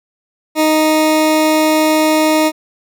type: tone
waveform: 20% pulse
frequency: 311.1 Hz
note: D#4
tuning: in tune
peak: -5 dBFS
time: 0.55-2.52 s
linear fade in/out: 50 ms
effects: none